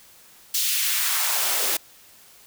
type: noise with high-pass filter sweep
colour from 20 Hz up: white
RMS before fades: -23 dBFS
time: 0.54-1.77 s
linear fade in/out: 5 ms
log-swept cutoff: 3900 to 340 Hz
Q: 1.3
effects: white hiss -51 dBFS RMS until 2.46 s